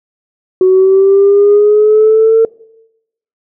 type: linear sweep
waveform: sine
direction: up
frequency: 370 to 452.6 Hz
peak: -3 dBFS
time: 0.61-2.45 s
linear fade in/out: 2 ms
effects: noise-tail reverb RT60 0.9 s tail -23 dB re dry + tanh soft clip ceiling 0 dBFS